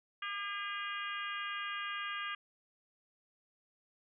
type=harmonic tone with a mistuned harmonic; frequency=405.9 Hz; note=G#4; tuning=40 cents flat; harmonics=3 / 4 / 5 / 6 / 7 / 8; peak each=-41 / -42 / -46 / -47 / -45 / -49 dBFS; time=0.22-2.35 s; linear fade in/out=5 ms; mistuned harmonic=3; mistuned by=-18 cents; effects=none